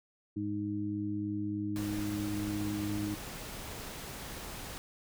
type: harmonic tone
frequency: 103.3 Hz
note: G#2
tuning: 9 cents flat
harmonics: 1 / 2 / 3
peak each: -39 / -39 / -34 dBFS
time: 0.36-3.15 s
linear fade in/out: 10 ms
type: noise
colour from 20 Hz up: pink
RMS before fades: -43 dBFS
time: 1.76-4.78 s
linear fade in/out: 0 ms
effects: none